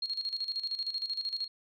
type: tone with tremolo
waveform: sine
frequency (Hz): 4269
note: C8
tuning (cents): +34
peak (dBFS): -30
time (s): 0.02-1.48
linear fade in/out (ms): 5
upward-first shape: square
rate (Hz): 13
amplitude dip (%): 70
effects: none